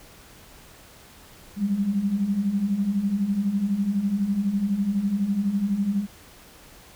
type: beating tone pair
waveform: sine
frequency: 191.3 / 203.3 Hz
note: G3 / G#3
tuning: -42 / -37 cents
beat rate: 12 Hz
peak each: -28 / -22 dBFS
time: 1.56-6.07 s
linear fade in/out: 50 ms
effects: pink hiss -49 dBFS RMS until 6.95 s